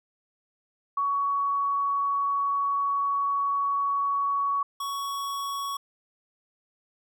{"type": "tone pair in turn", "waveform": ["sine", "square"], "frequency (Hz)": [1122, 1117.1], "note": ["C#6", "C#6"], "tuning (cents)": [21, 13], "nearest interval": "unison", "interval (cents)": 8, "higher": "first", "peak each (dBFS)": [-23, -30], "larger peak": "first", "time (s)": [[0.97, 4.63], [4.8, 5.77]], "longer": "first", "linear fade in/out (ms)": 5, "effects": []}